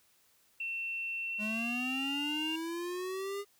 sine tone with pitch glide, 2700 to 2795 Hz, E7 to F7, +41 to +1 cents, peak -34 dBFS, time 0.6-2.56 s, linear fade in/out 5 ms, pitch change +60 cents, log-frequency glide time 1.24-2.12 s
square linear sweep, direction up, 207.7 to 408 Hz, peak -36 dBFS, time 1.38-3.45 s, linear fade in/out 50 ms
effects white hiss -68 dBFS RMS until 3.59 s

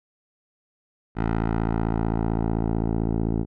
10% pulse tone with low-pass filter sweep, 55.7 Hz, A1, 22 cents sharp, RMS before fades -24 dBFS, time 1.15-3.46 s, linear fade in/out 50 ms, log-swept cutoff 1600 to 450 Hz, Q 0.99, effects none

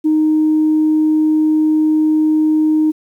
sine tone, 310 Hz, D#4, 6 cents flat, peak -9 dBFS, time 0.04-2.92 s, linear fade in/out 20 ms, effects tanh soft clip ceiling -6 dBFS + 8-bit

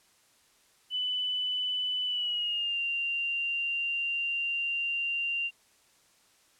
sine tone with pitch glide, 2994 to 2777 Hz, F#7 to F7, +20 to -10 cents, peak -28 dBFS, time 0.9-5.51 s, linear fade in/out 50 ms, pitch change -130 cents, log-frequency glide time 2.05-2.8 s, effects white hiss -64 dBFS RMS until 6.59 s + low-pass 10000 Hz 12 dB/octave

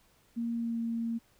sine tone with pitch glide, 233.1 to 230.4 Hz, A#3 to A#3, 0 to -20 cents, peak -30 dBFS, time 0.36-1.19 s, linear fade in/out 20 ms, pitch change -20 cents, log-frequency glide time 0.55-0.79 s, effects pink hiss -66 dBFS RMS until 1.39 s

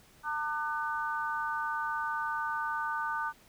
harmonic tone, 300 Hz, D4, 37 cents sharp, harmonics 3 / 4 / 5, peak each -35 / -35 / -35 dBFS, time 0.23-3.33 s, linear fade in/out 50 ms, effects pink hiss -60 dBFS RMS until 3.48 s

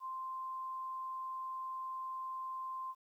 sine tone, 1045 Hz, C6, 2 cents flat, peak -39 dBFS, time 0-2.95 s, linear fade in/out 50 ms, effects 12-bit

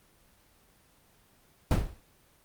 brown noise with exponential decay, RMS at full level -17 dBFS, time 1.71-2 s, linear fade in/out 2 ms, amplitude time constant 63 ms, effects pink hiss -63 dBFS RMS until 2.44 s + Opus 24 kbps

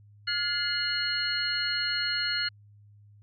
sine tone cluster, 1421 / 1702 / 2070 / 2920 / 4277 Hz, F6 / G#6 / C7 / F#7 / C8, +30 / +42 / -19 / -24 / +37 cents, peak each -32 / -37 / -37 / -35 / -29 dBFS, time 0.27-2.49 s, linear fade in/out 10 ms, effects added 103 Hz sine -52 dBFS peak until 3.22 s

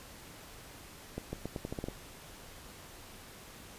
accelerating click train, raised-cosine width 2 ms, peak -23 dBFS, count 9, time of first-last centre 1.18-1.885 s, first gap 150 ms, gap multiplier 0.84, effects pink hiss -51 dBFS RMS until 3.78 s + resampled to 32000 Hz

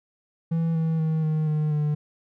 triangle tone with pitch steps, 164.81 / 161.7 / 158.65 / 155.65 / 152.71 / 149.83 Hz, E3 / E3 / D#3 / D#3 / D#3 / D3, 0 / -33 / +34 / +1 / -32 / +35 cents, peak -19 dBFS, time 0.51-1.95 s, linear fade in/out 10 ms, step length 240 ms, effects none

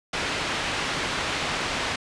white low-pass noise, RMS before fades -28 dBFS, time 0.13-1.96 s, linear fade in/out 5 ms, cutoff 3000 Hz, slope 12 dB/octave, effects resampled to 22050 Hz

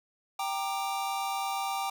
square chord, G minor, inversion none, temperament equal with one note detuned, 784 / 932.3 / 1192.4 Hz, G5 / Bb5 / D6, 0 / 0 / +26 cents, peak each -33 / -38 / -37 dBFS, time 0.39-1.9 s, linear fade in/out 5 ms, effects none

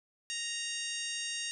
harmonic tone with a mistuned harmonic, 932.3 Hz, A#5, in tune, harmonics 2 / 3 / 4 / 5 / 6 / 7 / 8 / 9, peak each -43 / -40 / -42 / -46 / -43 / -43 / -49 / -44 dBFS, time 0.3-1.51 s, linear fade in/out 0 ms, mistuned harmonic 9, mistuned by +69 cents, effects none

